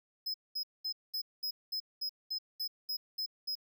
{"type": "tone bursts", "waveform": "square", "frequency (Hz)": 5100, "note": "D#8", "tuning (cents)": 42, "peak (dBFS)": -34, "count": 12, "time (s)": [0.26, 3.554], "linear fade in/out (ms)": 10, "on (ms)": 82, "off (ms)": 210, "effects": []}